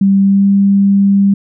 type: tone with pitch glide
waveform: sine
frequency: 196 to 198.28 Hz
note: G3 to G3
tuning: 0 to +20 cents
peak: -6 dBFS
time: 0.01-1.34 s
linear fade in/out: 5 ms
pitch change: +20 cents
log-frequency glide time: 0.21-0.46 s
effects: none